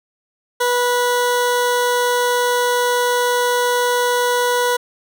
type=tone; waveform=20% pulse; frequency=489.4 Hz; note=B4; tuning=16 cents flat; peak=-10 dBFS; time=0.6-4.77 s; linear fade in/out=10 ms; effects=none